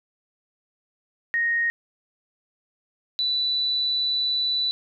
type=tone pair in turn; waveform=sine; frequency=1864.7 / 3971 Hz; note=A#6 / B7; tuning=0 / +9 cents; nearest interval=octave + minor second; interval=1309 cents; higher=second; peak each=-20 / -21 dBFS; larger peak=first; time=1.34-1.7 / 3.19-4.71 s; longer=second; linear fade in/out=0 ms; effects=none